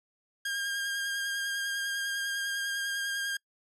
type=tone with vibrato; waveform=sawtooth; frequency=1613 Hz; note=G6; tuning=49 cents sharp; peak=-27 dBFS; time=0.45-3.37 s; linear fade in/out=5 ms; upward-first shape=sine; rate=10 Hz; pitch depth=15 cents each way; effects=noise-tail reverb RT60 0.1 s tail -26 dB re dry + low-pass 12000 Hz 12 dB/octave